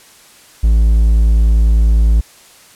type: tone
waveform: triangle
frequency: 55 Hz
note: A1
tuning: in tune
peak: -5 dBFS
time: 0.63-2.21 s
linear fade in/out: 10 ms
effects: white hiss -43 dBFS RMS until 2.75 s + low-pass 11000 Hz 12 dB/octave